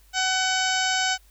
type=harmonic tone; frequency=752 Hz; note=F#5; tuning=28 cents sharp; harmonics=1 / 2 / 3 / 4 / 5 / 6 / 7 / 8 / 9 / 10; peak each=-27 / -26 / -32 / -29 / -34 / -34 / -32 / -33 / -38 / -34 dBFS; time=0.13-1.18 s; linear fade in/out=50 ms; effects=added 50 Hz sine -53 dBFS peak until 1.3 s + white hiss -60 dBFS RMS until 1.3 s